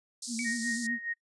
white band-pass noise, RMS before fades -40 dBFS, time 0.22-0.87 s, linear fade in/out 5 ms, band 4300 to 9200 Hz, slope 48 dB/octave
sine tone with vibrato, 233.1 Hz, A#3, in tune, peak -33 dBFS, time 0.27-0.99 s, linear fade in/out 50 ms, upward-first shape sine, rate 8 Hz, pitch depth 67 cents each way
sine tone with exponential decay, 2275 Hz, C#7, 44 cents sharp, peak -31 dBFS, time 0.39-0.65 s, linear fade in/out 1 ms, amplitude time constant 56 ms
sine tone with tremolo, 1864.7 Hz, A#6, in tune, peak -30 dBFS, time 0.44-1.14 s, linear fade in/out 20 ms, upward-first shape sine, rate 4.8 Hz, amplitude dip 75%
effects noise-tail reverb RT60 0.1 s tail -21 dB re dry + resampled to 24000 Hz

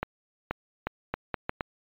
accelerating click train, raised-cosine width 0.5 ms, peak -13 dBFS, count 7, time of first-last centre 0.03-1.608 s, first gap 480 ms, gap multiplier 0.75, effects resampled to 8000 Hz

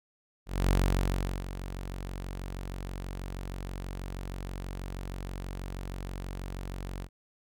sawtooth tone with ADSR envelope, 46.25 Hz, F#1, in tune, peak -18 dBFS, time 0.46-7.09 s, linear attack 240 ms, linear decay 750 ms, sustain -14 dB, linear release 64 ms, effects none

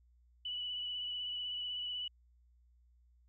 sine tone with vibrato, 2960 Hz, F#7, in tune, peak -37 dBFS, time 0.45-2.08 s, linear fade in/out 5 ms, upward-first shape sine, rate 16 Hz, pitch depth 20 cents each way, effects added 60 Hz sine -64 dBFS peak until 3.28 s

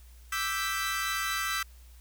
sawtooth chord, E minor seventh, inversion third, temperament equal, 1174.7 / 1318.5 / 1568 / 1975.5 Hz, D6 / E6 / G6 / B6, 0 / 0 / 0 / 0 cents, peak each -34 / -30 / -31 / -31 dBFS, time 0.32-1.63 s, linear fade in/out 5 ms, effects added 60 Hz sine -49 dBFS peak until 2 s + white hiss -61 dBFS RMS until 2 s

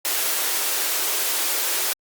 white high-pass noise, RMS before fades -23 dBFS, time 0.05-1.93 s, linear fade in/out 0 ms, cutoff 300 Hz, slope 48 dB/octave, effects Opus 48 kbps

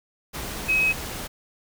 sine tone in noise, 2548 Hz, D#7, 41 cents sharp, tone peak -18 dBFS, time 0.68-0.93 s, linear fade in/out 20 ms, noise pink, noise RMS -33 dBFS, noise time 0.33-1.28 s, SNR +12 dB, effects none

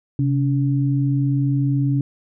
sine tone pair together, 134.27 / 284.5 Hz, C3 / C#4, +45 / +45 cents, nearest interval octave + minor second, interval 1300 cents, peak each -17 / -22 dBFS, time 0.19-2.01 s, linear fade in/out 2 ms, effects none

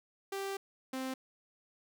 sawtooth tone pair in turn, 392 / 261.6 Hz, G4 / C4, 0 / 0 cents, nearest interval perfect fifth, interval 700 cents, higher first, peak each -32 / -32 dBFS, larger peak neither, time 0.32-0.57 / 0.93-1.14 s, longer first, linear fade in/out 5 ms, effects none

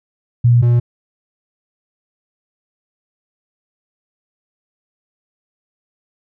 sine / triangle tone pair in turn, 120 / 120 Hz, B2 / B2, -49 / -49 cents, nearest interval unison, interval 0 cents, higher neither, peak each -7 dBFS, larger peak neither, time 0.44-0.62 / 0.62-0.8 s, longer neither, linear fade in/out 10 ms, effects none

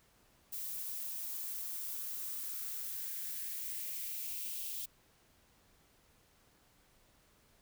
violet noise with high-pass filter sweep, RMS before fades -41 dBFS, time 0.52-4.86 s, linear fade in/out 10 ms, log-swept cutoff 580 to 3000 Hz, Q 2.6, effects pink hiss -68 dBFS RMS until 7.61 s

